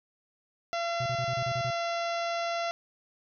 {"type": "harmonic tone", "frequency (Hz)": 681, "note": "F5", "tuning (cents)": -44, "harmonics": [1, 2, 3, 4, 5, 6, 7, 8, 9], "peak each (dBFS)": [-30, -36, -40, -42, -44, -46, -47, -48, -49], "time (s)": [0.73, 2.71], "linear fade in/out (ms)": 0}
{"type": "tone bursts", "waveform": "triangle", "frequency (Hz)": 125.7, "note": "B2", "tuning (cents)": 31, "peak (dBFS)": -30, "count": 8, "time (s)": [1, 1.706], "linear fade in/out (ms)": 5, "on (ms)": 62, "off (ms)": 30}
{"effects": []}